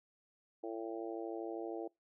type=harmonic tone; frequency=112.7 Hz; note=A2; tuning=42 cents sharp; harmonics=3 / 4 / 5 / 6 / 7; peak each=-42 / -44 / -48 / -48 / -50 dBFS; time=0.63-1.88 s; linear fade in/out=10 ms; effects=noise-tail reverb RT60 0.2 s tail -24 dB re dry